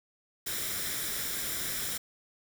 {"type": "noise with comb filter", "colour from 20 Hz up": "white", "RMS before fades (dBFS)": -34, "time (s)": [0.46, 1.98], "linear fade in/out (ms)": 10, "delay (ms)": 0.55, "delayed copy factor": 0.55, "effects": []}